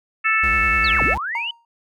harmonic tone, 440 Hz, A4, in tune, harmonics 3 / 4 / 5 / 6, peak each -21 / -21 / -21 / -21 dBFS, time 0.24-1.15 s, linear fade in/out 20 ms
square tone with vibrato, 61.74 Hz, B1, in tune, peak -26 dBFS, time 0.43-1.18 s, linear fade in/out 5 ms, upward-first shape square, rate 10 Hz, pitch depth 190 cents each way
sine linear two-way sweep, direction down then up, 4699 to 75.4 to 3062 Hz, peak -23 dBFS, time 0.84-1.51 s, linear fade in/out 5 ms, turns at 1.03 s
triangle tone with exponential decay, 932.3 Hz, A#5, in tune, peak -20 dBFS, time 1.35-1.65 s, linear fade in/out 2 ms, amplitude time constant 65 ms
effects none

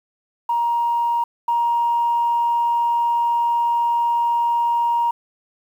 sine tone pair in turn, 942 / 942 Hz, A#5 / A#5, +18 / +18 cents, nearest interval unison, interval 0 cents, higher neither, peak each -16 / -15 dBFS, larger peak second, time 0.49-1.24 / 1.48-5.11 s, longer second, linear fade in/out 5 ms, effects tanh soft clip ceiling -11 dBFS + 8-bit

